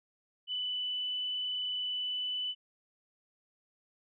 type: tone with frequency modulation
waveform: sine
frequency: 2990 Hz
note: F#7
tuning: 17 cents sharp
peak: -32 dBFS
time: 0.47-2.55 s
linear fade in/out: 50 ms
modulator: 29.1 Hz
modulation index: 0.67
effects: none